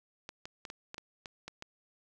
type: clicks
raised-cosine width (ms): 0.2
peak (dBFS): -25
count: 9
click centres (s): 0.291 / 0.455 / 0.652 / 0.701 / 0.944 / 0.981 / 1.258 / 1.48 / 1.624
effects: none